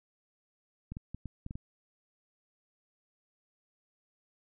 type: clicks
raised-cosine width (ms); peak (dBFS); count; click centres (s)
5; -27; 7; 0.92 / 0.969 / 1.146 / 1.257 / 1.464 / 1.509 / 1.555
effects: none